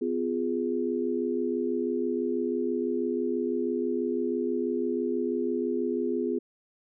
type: chord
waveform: sine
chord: F diminished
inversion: second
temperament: equal with one note detuned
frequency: 252.4 / 349.2 / 415.3 Hz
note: Cb4 / F4 / Ab4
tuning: +38 / 0 / 0 cents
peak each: -30 dBFS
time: 0.01-6.39 s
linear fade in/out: 10 ms
effects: none